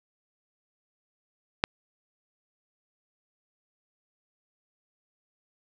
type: click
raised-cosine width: 0.3 ms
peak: -5 dBFS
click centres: 1.639 s
effects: none